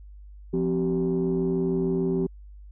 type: tone cluster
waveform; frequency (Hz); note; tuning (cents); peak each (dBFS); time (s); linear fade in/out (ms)
sine; 172.4 / 259.1 / 383.8; F3 / C4 / G4; -22 / -17 / -37; -25 / -27 / -24; 0.53-2.27; 10
effects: tanh soft clip ceiling -17 dBFS + added 50 Hz sine -42 dBFS peak until 2.71 s